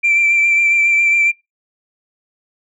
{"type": "tone with vibrato", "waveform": "sine", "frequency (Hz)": 2349, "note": "D7", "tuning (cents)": 0, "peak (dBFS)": -9, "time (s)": [0.03, 1.32], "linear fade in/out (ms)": 20, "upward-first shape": "triangle", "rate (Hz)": 7.3, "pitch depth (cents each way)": 27, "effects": ["noise-tail reverb RT60 0.2 s tail -23 dB re dry", "tanh soft clip ceiling -7 dBFS"]}